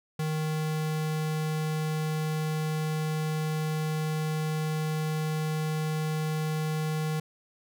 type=tone; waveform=square; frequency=155.56 Hz; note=D#3; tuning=in tune; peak=-28 dBFS; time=0.19-7.2 s; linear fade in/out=5 ms; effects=none